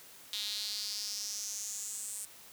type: tone with high-pass filter sweep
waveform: sawtooth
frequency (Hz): 207.7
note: G#3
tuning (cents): 0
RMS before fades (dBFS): -39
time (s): 0.33-2.25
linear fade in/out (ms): 2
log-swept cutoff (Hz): 3700 to 8600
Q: 4.7
effects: white hiss -54 dBFS RMS until 2.52 s + high-pass 60 Hz 12 dB/octave